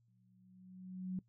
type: tone with exponential growth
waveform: sine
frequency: 185 Hz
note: F#3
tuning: in tune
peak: -35 dBFS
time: 0.08-1.19 s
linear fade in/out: 2 ms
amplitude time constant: 240 ms
effects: noise-tail reverb RT60 0.1 s tail -21 dB re dry + added 117 Hz sine -70 dBFS peak until 1.28 s